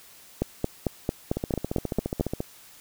two click trains, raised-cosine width 2 ms, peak -10 / -14 dBFS, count 9 / 16, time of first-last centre 0.42-2.21 / 1.37-2.404 s, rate 4.47 / 14.5 Hz, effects white hiss -51 dBFS RMS until 2.8 s

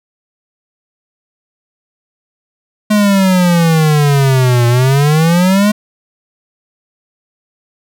square exponential two-way sweep, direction down then up, 213.3 to 118.2 to 213.3 Hz, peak -8 dBFS, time 2.9-5.72 s, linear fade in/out 10 ms, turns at 4.67 s, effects none

